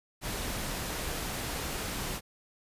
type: noise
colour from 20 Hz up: pink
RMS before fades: -35 dBFS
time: 0.21-2.21 s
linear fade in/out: 50 ms
effects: resampled to 32000 Hz